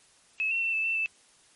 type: tone with pitch steps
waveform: sine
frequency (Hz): 2590 / 2714 / 2689 / 2631 / 2678 / 2640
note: E7 / E7 / E7 / E7 / E7 / E7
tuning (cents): -31 / +50 / +34 / -4 / +27 / +2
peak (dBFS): -25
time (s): 0.4-1.06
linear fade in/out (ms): 0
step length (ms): 110
effects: white hiss -60 dBFS RMS until 1.55 s + MP3 48 kbps